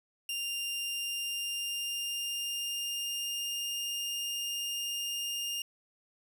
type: tone with pitch glide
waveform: sawtooth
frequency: 2794 to 2817 Hz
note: F7 to F7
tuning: 0 to +14 cents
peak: -30 dBFS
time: 0.29-5.62 s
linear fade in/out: 2 ms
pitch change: +14 cents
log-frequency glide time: 0.74-3.79 s
effects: none